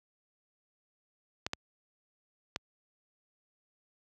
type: clicks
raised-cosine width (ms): 0.2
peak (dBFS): -15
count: 3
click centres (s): 1.465 / 1.534 / 2.561
effects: high-pass 60 Hz 12 dB/octave